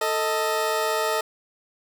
20% pulse tone pair together, 443.3 / 626.9 Hz, A4 / D#5, +13 / +13 cents, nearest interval tritone, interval 600 cents, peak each -20 dBFS, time 0.01-1.21 s, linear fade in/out 5 ms, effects none

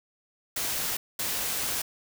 white noise bursts at uneven times, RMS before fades -30 dBFS, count 2, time 0.56-0.97 / 1.19-1.82 s, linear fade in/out 5 ms, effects none

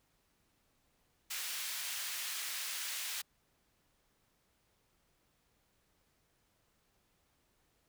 pink high-pass noise, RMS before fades -40 dBFS, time 1.3-3.22 s, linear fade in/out 10 ms, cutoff 2100 Hz, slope 12 dB/octave, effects pink hiss -75 dBFS RMS until 7.88 s

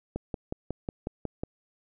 click train, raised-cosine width 2 ms, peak -18 dBFS, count 8, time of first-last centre 0.16-1.435 s, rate 5.49 Hz, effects none

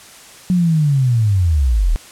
sine linear sweep, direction down, 184.7 to 34.65 Hz, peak -11 dBFS, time 0.5-1.96 s, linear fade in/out 0 ms, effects white hiss -40 dBFS RMS until 2.11 s + low-pass 10000 Hz 12 dB/octave

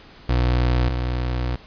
30% pulse tone pair in turn, 61.3 / 61.56 Hz, B1 / B1, -12 / -5 cents, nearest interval unison, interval 7 cents, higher second, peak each -14 / -19 dBFS, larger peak first, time 0.29-0.89 / 0.89-1.56 s, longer second, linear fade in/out 5 ms, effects pink hiss -46 dBFS RMS until 1.66 s + resampled to 11025 Hz

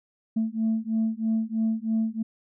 sine beating tone pair, 220.9 / 224 Hz, A3 / A3, +7 / +31 cents, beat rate 3.1 Hz, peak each -25 dBFS, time 0.36-2.23 s, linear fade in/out 10 ms, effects tanh soft clip ceiling -18 dBFS

